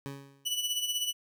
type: tone with exponential decay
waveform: 20% pulse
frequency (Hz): 138.59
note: C#3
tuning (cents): 0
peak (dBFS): -30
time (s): 0.06-0.57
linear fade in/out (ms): 0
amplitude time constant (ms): 110
type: tone with tremolo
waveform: sawtooth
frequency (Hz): 2960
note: F#7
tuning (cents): 0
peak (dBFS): -24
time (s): 0.45-1.13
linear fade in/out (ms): 20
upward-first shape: sine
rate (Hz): 16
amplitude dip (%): 60
effects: none